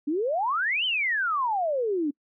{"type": "exponential two-way sweep", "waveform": "sine", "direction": "up then down", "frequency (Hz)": [277.2, 3136, 277.2], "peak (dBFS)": -23, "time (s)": [0.07, 2.11], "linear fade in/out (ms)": 10, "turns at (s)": 0.85, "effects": ["noise-tail reverb RT60 0.1 s tail -25 dB re dry"]}